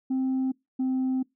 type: tone pair in turn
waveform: sine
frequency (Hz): 261.9 / 259.9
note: C4 / C4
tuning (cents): +2 / -11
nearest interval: unison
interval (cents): 13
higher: first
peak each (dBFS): -21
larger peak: neither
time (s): 0.1-0.52 / 0.79-1.23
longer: second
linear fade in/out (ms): 10
effects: noise-tail reverb RT60 0.2 s tail -25 dB re dry + tanh soft clip ceiling -22 dBFS